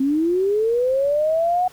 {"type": "linear sweep", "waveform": "sine", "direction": "up", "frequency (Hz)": [261.4, 740], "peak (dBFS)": -16, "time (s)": [0, 1.68], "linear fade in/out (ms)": 5, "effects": ["pink hiss -48 dBFS RMS until 1.72 s"]}